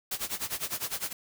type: noise with tremolo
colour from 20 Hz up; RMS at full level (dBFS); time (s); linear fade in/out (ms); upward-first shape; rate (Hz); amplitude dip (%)
white; -31; 0.11-1.13; 5; sine; 9.9; 90
effects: none